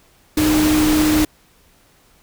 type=tone in noise; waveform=sine; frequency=306.6 Hz; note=D#4; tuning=25 cents flat; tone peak=-13 dBFS; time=0.37-1.25 s; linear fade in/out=5 ms; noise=pink; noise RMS=-21 dBFS; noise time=0.37-1.25 s; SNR=+5 dB; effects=pink hiss -54 dBFS RMS until 2.22 s